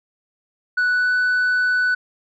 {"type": "tone with pitch glide", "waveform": "sine", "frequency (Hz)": [1480, 1491.2], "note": ["F#6", "F#6"], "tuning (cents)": [0, 13], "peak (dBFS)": -13, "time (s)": [0.77, 1.95], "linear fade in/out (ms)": 10, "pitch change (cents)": 13, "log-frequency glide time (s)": [0.89, 1.13], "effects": ["tanh soft clip ceiling -15 dBFS"]}